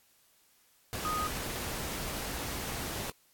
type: tone in noise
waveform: sine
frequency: 1244.5 Hz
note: D#6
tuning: in tune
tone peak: -31 dBFS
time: 1.05-1.27 s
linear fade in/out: 0 ms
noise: pink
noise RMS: -37 dBFS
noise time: 0.93-3.1 s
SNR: +3 dB
effects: white hiss -66 dBFS RMS until 3.33 s + AAC 64 kbps